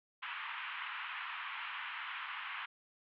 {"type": "band-pass noise", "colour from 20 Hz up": "pink", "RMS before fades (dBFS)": -43, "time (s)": [0.22, 2.66], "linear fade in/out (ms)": 10, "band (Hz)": [960, 3100], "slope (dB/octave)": 48, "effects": []}